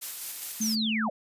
blue noise with tremolo, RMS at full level -34 dBFS, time 0.01-0.76 s, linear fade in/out 20 ms, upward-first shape square, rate 4.9 Hz, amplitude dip 25%
sine tone, 219.8 Hz, A3, 2 cents flat, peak -27 dBFS, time 0.6-1.09 s, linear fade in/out 10 ms
sine linear sweep, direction down, 6440 to 519 Hz, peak -28 dBFS, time 0.61-1.1 s, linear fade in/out 5 ms
effects resampled to 32000 Hz

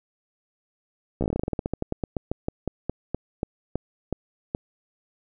slowing click train, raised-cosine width 2 ms, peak -12 dBFS, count 28, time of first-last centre 1.21-4.549 s, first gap 14 ms, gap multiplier 1.14, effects none

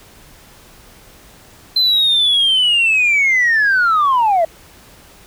sine linear sweep, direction down, 4100 to 633 Hz, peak -9 dBFS, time 1.76-4.45 s, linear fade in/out 5 ms, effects tanh soft clip ceiling -8 dBFS + pink hiss -44 dBFS RMS until 5.26 s

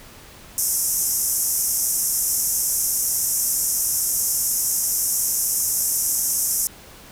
white band-pass noise, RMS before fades -22 dBFS, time 0.58-6.67 s, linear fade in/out 0 ms, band 5400 to 14000 Hz, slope 96 dB/octave, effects pink hiss -44 dBFS RMS until 7.11 s

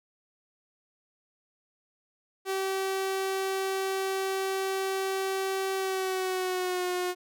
sawtooth tone with pitch glide, 384.4 to 360.7 Hz, G4 to F#4, -34 to -44 cents, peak -24 dBFS, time 2.45-7.15 s, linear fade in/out 50 ms, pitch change -110 cents, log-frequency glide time 5.74-6.87 s, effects none

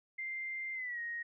sine tone with pitch glide, 2093 to 1875.5 Hz, C7 to A#6, 0 to +10 cents, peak -37 dBFS, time 0.18-1.23 s, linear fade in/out 10 ms, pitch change -190 cents, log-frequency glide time 0.74-1 s, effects none

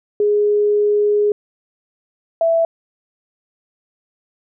sine tone pair in turn, 415.3 / 662.1 Hz, G#4 / E5, 0 / +7 cents, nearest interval minor sixth, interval 807 cents, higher second, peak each -12 dBFS, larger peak neither, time 0.2-1.32 / 2.41-2.65 s, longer first, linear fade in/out 2 ms, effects none

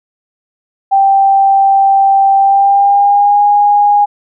sine tone with pitch glide, 784 to 821.6 Hz, G5 to G#5, 0 to -19 cents, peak -5 dBFS, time 0.91-4.06 s, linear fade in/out 20 ms, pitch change +81 cents, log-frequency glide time 2.37-3.42 s, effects none

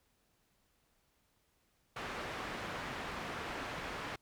white low-pass noise, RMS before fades -42 dBFS, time 1.96-4.16 s, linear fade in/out 5 ms, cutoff 1800 Hz, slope 12 dB/octave, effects pink hiss -75 dBFS RMS until 4.21 s

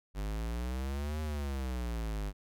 square exponential two-way sweep, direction up then down, 49 to 78.1 to 49 Hz, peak -34 dBFS, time 0.14-2.33 s, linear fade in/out 50 ms, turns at 1.21 s, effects none

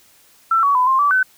sine tone with pitch steps, 1338 / 1128 / 1004 / 1057 / 1155 / 1517 Hz, E6 / C#6 / B5 / C6 / D6 / F#6, +25 / +30 / +28 / +17 / -29 / +43 cents, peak -12 dBFS, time 0.51-1.23 s, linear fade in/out 5 ms, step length 120 ms, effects white hiss -52 dBFS RMS until 1.37 s

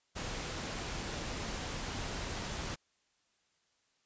pink noise, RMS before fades -39 dBFS, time 0.15-2.76 s, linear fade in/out 20 ms, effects white hiss -75 dBFS RMS until 4.05 s + resampled to 16000 Hz

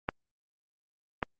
clicks, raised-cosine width 0.5 ms, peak -13 dBFS, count 2, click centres 0.089 / 1.228 s, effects Opus 32 kbps

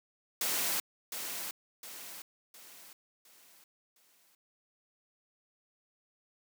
white noise with echo, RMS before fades -32 dBFS, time 0.41-0.8 s, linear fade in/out 2 ms, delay 710 ms, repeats 5, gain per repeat -7 dB, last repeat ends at 4.35 s, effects high-pass 200 Hz 12 dB/octave

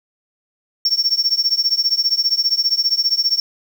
triangle tone with tremolo, 5470 Hz, F8, 37 cents flat, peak -8 dBFS, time 0.85-3.4 s, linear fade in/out 2 ms, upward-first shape triangle, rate 15 Hz, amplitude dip 100%, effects tanh soft clip ceiling -8 dBFS + 7-bit

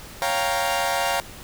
sawtooth chord, G half-diminished seventh, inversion second, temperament equal, 554.4 / 698.5 / 784 / 932.3 Hz, Db5 / F5 / G5 / Bb5, 0 / 0 / 0 / 0 cents, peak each -24 / -22 / -24 / -23 dBFS, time 0.22-1.2 s, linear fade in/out 0 ms, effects pink hiss -41 dBFS RMS until 1.43 s

